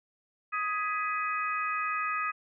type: tone cluster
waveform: sine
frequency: 1253 / 1664 / 1982 / 2517 Hz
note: D#6 / G#6 / B6 / D#7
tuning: +12 / +3 / +6 / +19 cents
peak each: -30 / -38 / -38 / -36 dBFS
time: 0.52-2.32 s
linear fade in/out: 20 ms
effects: none